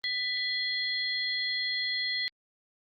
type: tone cluster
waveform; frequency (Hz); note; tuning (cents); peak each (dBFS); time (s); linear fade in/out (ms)
sine; 1987 / 3355 / 4197; B6 / G#7 / C8; +10 / +17 / +5; -32 / -35 / -32; 0.04-2.28; 0
effects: Opus 32 kbps